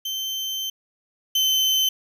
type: tone pair in turn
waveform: 35% pulse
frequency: 3101 / 3071 Hz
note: G7 / G7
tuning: -19 / -36 cents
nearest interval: unison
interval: 17 cents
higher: first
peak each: -24 / -16 dBFS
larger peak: second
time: 0.05-0.7 / 1.35-1.89 s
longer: first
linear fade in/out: 5 ms
effects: none